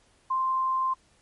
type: tone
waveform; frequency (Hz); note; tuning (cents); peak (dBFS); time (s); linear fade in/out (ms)
sine; 1046.5; C6; 0; -23; 0.3-0.94; 10
effects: pink hiss -63 dBFS RMS until 1.21 s + MP3 48 kbps